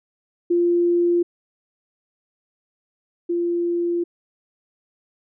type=tone pair in turn; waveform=sine; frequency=347 / 345.1 Hz; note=F4 / F4; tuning=-11 / -21 cents; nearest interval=unison; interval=10 cents; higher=first; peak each=-15 / -19 dBFS; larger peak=first; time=0.5-1.23 / 3.29-4.04 s; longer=second; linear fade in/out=10 ms; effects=none